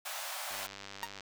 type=high-pass noise; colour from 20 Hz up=pink; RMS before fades=-40 dBFS; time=0.05-0.67 s; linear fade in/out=10 ms; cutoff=570 Hz; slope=96 dB/octave
type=click train; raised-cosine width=0.2 ms; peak=-27 dBFS; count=70; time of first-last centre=0.51-1.207 s; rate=99 Hz
type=tone with exponential decay; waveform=sawtooth; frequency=932.3 Hz; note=A#5; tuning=in tune; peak=-27 dBFS; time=1.03-1.11 s; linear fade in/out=0 ms; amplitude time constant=16 ms
effects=none